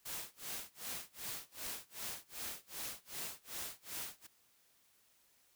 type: noise with tremolo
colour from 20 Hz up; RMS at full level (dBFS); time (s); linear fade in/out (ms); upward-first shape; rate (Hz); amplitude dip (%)
white; -42; 0.05-4.27; 10; sine; 2.6; 100
effects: white hiss -71 dBFS RMS until 5.55 s